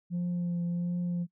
sine tone with vibrato, 174.5 Hz, F3, 1 cent flat, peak -26 dBFS, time 0.1-1.27 s, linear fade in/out 50 ms, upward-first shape triangle, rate 1.4 Hz, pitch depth 21 cents each way, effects noise-tail reverb RT60 0.1 s tail -26 dB re dry + tanh soft clip ceiling -27 dBFS

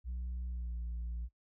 sine tone with pitch glide, 61.3 to 58.33 Hz, B1 to A#1, -12 to +2 cents, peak -34 dBFS, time 0.04-1.29 s, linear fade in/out 50 ms, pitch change -86 cents, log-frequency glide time 0.49-0.77 s, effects noise-tail reverb RT60 0.1 s tail -22 dB re dry + tanh soft clip ceiling -35 dBFS

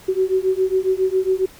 sine beating tone pair, 373.3 / 380.6 Hz, F#4 / F#4, +15 / +49 cents, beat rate 7.3 Hz, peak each -19 dBFS, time 0.08-1.46 s, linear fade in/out 10 ms, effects pink hiss -45 dBFS RMS until 1.59 s

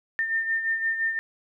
sine beating tone pair, 1807 / 1812.8 Hz, A6 / A#6, +46 / -49 cents, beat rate 5.8 Hz, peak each -24 / -32 dBFS, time 0.19-1.19 s, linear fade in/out 0 ms, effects none

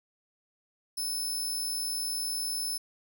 20% pulse tone, 5260 Hz, E8, 5 cents flat, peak -25 dBFS, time 0.97-2.78 s, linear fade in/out 10 ms, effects none

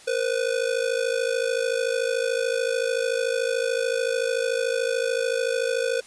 square ring-modulated tone, 496.1 Hz, B4, 8 cents sharp, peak -20 dBFS, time 0.07-6.01 s, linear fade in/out 10 ms, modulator 26.8 Hz, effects white hiss -48 dBFS RMS until 6.06 s + resampled to 22050 Hz

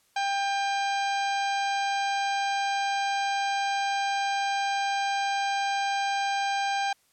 harmonic tone with a mistuned harmonic, 794 Hz, G5, 22 cents sharp, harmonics 1 / 2 / 3 / 4 / 5 / 6 / 7 / 8 / 10, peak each -26 / -33 / -36 / -39 / -40 / -43 / -47 / -44 / -51 dBFS, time 0.16-6.93 s, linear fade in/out 5 ms, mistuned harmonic 3, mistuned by +22 cents, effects white hiss -66 dBFS RMS until 7.12 s + low-pass 12000 Hz 12 dB/octave

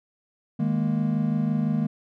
triangle chord, D# suspended fourth, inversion none, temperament just, 155.56 / 207.4 / 233.3 Hz, D#3 / G#3 / A#3, 0 / -2 / +2 cents, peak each -24 dBFS, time 0.59-1.87 s, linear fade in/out 10 ms, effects none

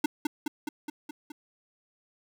square tone with echo, 299.2 Hz, D4, 32 cents sharp, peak -22 dBFS, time 0.04-0.06 s, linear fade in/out 5 ms, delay 210 ms, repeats 6, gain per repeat -3 dB, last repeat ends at 1.32 s, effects none

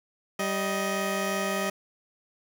15% pulse tone pair together, 194.35 / 626 Hz, G3 / D#5, -15 / +10 cents, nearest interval octave + minor sixth, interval 2025 cents, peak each -23 dBFS, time 0.39-1.7 s, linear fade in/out 5 ms, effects none

